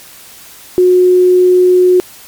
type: tone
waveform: sine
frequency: 363.7 Hz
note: F#4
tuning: 30 cents flat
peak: -4 dBFS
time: 0.78-2 s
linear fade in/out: 0 ms
effects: white hiss -36 dBFS RMS until 2.27 s + MP3 96 kbps